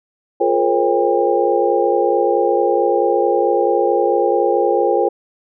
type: tone cluster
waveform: sine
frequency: 351.1 / 423.3 / 472.5 / 537 / 801 Hz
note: F4 / G#4 / A#4 / C5 / G5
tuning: +9 / +33 / +23 / +45 / +37 cents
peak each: -19 dBFS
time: 0.4-5.09 s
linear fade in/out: 10 ms
effects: none